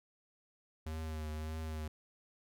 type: tone with vibrato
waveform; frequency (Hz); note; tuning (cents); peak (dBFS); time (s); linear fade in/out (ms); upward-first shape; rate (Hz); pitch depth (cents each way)
square; 78.2; D#2; +9; -39; 0.86-1.88; 5; triangle; 1.7; 37
effects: none